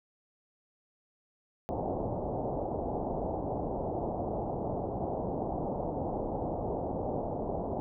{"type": "low-pass noise", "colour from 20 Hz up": "white", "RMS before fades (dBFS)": -34, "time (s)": [1.69, 7.8], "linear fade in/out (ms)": 0, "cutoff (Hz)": 820, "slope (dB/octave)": 48, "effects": []}